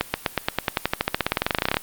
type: accelerating click train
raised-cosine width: 0.3 ms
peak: -3 dBFS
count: 28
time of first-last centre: 0.01-1.769 s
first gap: 130 ms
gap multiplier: 0.94
effects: white hiss -42 dBFS RMS until 1.82 s + Opus 48 kbps